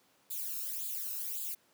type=noise with flanger; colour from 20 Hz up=violet; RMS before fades=-38 dBFS; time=0.3-1.55 s; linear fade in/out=10 ms; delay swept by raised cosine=0.26 to 0.77 ms; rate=1.8 Hz; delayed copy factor=+1; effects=pink hiss -68 dBFS RMS until 1.73 s + high-pass 200 Hz 12 dB/octave